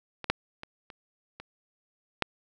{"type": "clicks", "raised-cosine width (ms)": 0.3, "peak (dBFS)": [-21, -7, -23, -28, -25, -8], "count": 6, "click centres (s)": [0.243, 0.3, 0.634, 0.902, 1.4, 2.223], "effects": []}